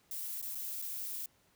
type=noise with dropouts; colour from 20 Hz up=violet; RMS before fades=-40 dBFS; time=0.11-1.26 s; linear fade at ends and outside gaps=2 ms; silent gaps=0.416-0.425 / 0.549-0.553 / 0.817-0.822 s; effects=pink hiss -69 dBFS RMS until 1.55 s + high-pass 60 Hz 12 dB/octave